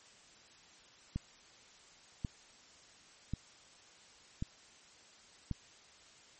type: click train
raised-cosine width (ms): 5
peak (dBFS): -23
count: 5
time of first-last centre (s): 1.16-5.513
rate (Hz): 0.919
effects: white hiss -60 dBFS RMS until 6.39 s + MP3 32 kbps